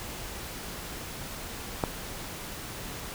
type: click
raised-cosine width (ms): 1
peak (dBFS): -11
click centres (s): 1.838
effects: pink hiss -39 dBFS RMS until 3.14 s